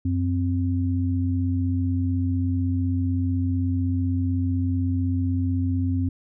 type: tone pair together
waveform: sine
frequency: 92.49 / 261.6 Hz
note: F#2 / C4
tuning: 0 / 0 cents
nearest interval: octave + tritone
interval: 1800 cents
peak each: -22 / -25 dBFS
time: 0.05-6.09 s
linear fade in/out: 5 ms
effects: none